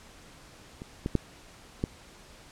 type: clicks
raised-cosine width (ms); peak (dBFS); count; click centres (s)
3; -26 / -16 / -10 / -14; 4; 0.819 / 1.061 / 1.153 / 1.839
effects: pink hiss -52 dBFS RMS until 2.51 s + low-pass 9000 Hz 12 dB/octave